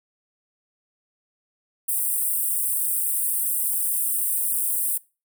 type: high-pass noise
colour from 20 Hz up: pink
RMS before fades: -24 dBFS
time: 1.88-4.98 s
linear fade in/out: 10 ms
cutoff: 8400 Hz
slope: 96 dB/octave
effects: noise-tail reverb RT60 0.3 s tail -22 dB re dry